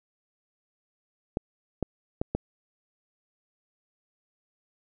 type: clicks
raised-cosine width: 2 ms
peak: -13 dBFS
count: 4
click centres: 1.371 / 1.827 / 2.215 / 2.35 s
effects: none